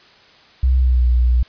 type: tone with pitch glide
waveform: sine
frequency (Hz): 64.2 to 60.88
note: C2 to B1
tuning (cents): -32 to -24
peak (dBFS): -11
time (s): 0.63-1.43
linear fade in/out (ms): 5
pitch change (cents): -92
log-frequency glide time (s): 0.77-1.07
effects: white hiss -48 dBFS RMS until 1.48 s + resampled to 11025 Hz